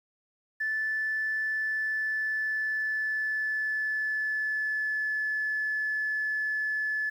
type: tone with pitch glide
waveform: sine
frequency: 1749 to 1726.9 Hz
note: A6 to A6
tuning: -11 to -33 cents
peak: -26 dBFS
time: 0.6-7.1 s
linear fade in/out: 10 ms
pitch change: -22 cents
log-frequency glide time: 1.46-5.11 s
effects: tanh soft clip ceiling -22 dBFS + 10-bit